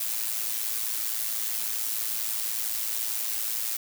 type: noise with amplitude modulation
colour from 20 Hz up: blue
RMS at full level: -27 dBFS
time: 0-3.77 s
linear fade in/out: 5 ms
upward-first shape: sine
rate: 111 Hz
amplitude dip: 60%
effects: none